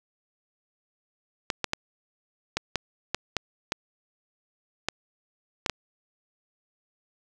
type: clicks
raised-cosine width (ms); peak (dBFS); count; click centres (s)
0.2; -8; 11; 1.502 / 1.643 / 1.734 / 2.57 / 2.757 / 3.146 / 3.367 / 3.721 / 4.886 / 5.662 / 5.697
effects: none